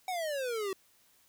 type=exponential sweep; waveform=square; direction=down; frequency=762 to 374.3 Hz; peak=-33 dBFS; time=0.08-0.73 s; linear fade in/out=2 ms; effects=white hiss -66 dBFS RMS until 1.28 s